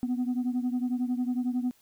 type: beating tone pair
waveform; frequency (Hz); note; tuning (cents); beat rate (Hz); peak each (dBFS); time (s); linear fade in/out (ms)
sine; 245.4 / 256.4; B3 / C4; -11 / -35; 11; -26 / -29; 0.03-1.71; 0
effects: tanh soft clip ceiling -23 dBFS + white hiss -64 dBFS RMS until 1.81 s